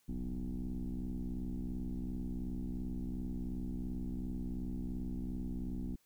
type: tone with frequency modulation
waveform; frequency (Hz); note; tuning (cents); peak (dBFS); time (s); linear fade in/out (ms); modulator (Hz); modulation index
sine; 116.54; A#2; 0; -35; 0.08-5.96; 10; 62.8; 2.7
effects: tanh soft clip ceiling -32 dBFS + white hiss -73 dBFS RMS until 6.05 s